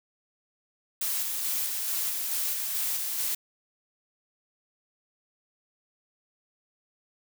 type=noise with tremolo; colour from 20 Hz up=blue; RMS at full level=-29 dBFS; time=1.01-3.35 s; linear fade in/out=5 ms; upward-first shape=square; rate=2.3 Hz; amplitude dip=25%; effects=none